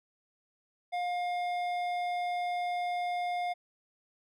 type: tone with hard clipping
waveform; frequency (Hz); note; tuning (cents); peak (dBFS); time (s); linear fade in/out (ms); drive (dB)
sine; 710; F5; +28; -32; 0.92-3.54; 20; 10
effects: none